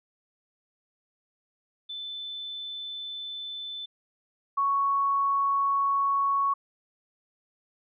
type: tone pair in turn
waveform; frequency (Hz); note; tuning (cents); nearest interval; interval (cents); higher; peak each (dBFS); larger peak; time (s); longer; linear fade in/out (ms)
sine; 3520 / 1110.7; A7 / C#6; 0 / +3; octave + minor sixth; 1997; first; -34 / -22; second; 1.89-3.86 / 4.57-6.54; neither; 10
effects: none